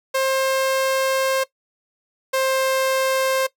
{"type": "tone pair in turn", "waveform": "sawtooth", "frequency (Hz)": [531, 528.3], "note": ["C5", "C5"], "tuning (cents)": [25, 17], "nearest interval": "unison", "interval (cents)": 8, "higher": "first", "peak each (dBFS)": -14, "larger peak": "neither", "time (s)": [[0.14, 1.44], [2.33, 3.47]], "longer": "first", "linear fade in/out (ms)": 10, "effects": ["noise-tail reverb RT60 0.1 s tail -19 dB re dry"]}